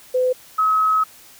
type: tone pair in turn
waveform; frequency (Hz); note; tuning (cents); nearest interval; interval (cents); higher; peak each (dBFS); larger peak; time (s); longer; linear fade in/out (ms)
sine; 507 / 1279.9; B4 / D#6; +45 / +49; octave + major third; 1604; second; -15 / -14; second; 0.14-0.33 / 0.58-1.04; second; 10
effects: white hiss -46 dBFS RMS until 1.39 s